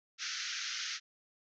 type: band-pass noise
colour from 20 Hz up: white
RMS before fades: -39 dBFS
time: 0.18-1 s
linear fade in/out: 50 ms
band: 1300 to 6400 Hz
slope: 96 dB/octave
effects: none